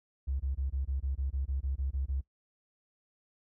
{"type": "tone bursts", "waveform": "triangle", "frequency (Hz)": 67.4, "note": "C#2", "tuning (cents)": -48, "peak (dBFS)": -25, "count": 13, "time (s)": [0.27, 2.212], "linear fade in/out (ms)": 20, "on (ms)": 130, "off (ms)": 21, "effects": ["noise-tail reverb RT60 0.1 s tail -21 dB re dry", "tanh soft clip ceiling -27 dBFS"]}